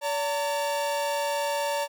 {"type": "tone pair together", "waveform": "45% pulse", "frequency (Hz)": [573.3, 910], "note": ["D5", "A#5"], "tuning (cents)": [-42, -42], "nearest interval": "minor sixth", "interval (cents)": 800, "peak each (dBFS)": [-28, -29], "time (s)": [0.01, 1.88], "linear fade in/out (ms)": 50, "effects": []}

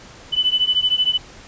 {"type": "beating tone pair", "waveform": "sine", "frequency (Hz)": [2992, 3005], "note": ["F#7", "F#7"], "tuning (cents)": [19, 26], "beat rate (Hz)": 13, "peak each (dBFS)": [-18, -19], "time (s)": [0.32, 1.18], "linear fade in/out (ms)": 20, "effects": ["pink hiss -42 dBFS RMS until 1.47 s", "resampled to 16000 Hz"]}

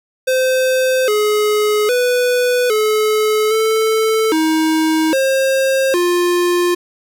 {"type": "tone with pitch steps", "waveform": "square", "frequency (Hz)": [517, 421.7, 494.3, 429.8, 440.7, 316.7, 534, 352.3], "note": ["C5", "G#4", "B4", "A4", "A4", "D#4", "C5", "F4"], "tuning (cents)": [-21, 26, 1, -41, 3, 31, 35, 15], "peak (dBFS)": -13, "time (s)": [0.27, 6.75], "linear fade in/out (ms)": 10, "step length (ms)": 810, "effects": []}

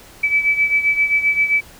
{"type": "beating tone pair", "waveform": "sine", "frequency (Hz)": [2300, 2307.6], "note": ["D7", "D7"], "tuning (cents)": [-37, -31], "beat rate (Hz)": 7.6, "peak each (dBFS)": [-15, -20], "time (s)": [0.23, 1.61], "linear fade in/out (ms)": 10, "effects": ["pink hiss -43 dBFS RMS until 1.79 s"]}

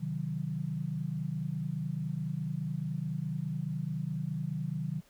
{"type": "chord", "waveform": "sine", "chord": "C diminished", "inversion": "none", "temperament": "equal", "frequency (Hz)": [130.81, 155.56, 185], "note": ["C3", "Eb3", "Gb3"], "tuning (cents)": [0, 0, 0], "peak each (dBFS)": [-38, -34, -38], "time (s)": [0, 5.01], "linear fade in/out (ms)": 20, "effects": ["pink hiss -64 dBFS RMS until 5.09 s"]}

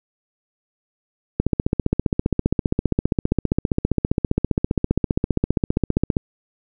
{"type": "click train", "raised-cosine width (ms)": 3, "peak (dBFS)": -4, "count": 73, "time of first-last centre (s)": [1.4, 6.168], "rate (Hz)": 15.1, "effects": []}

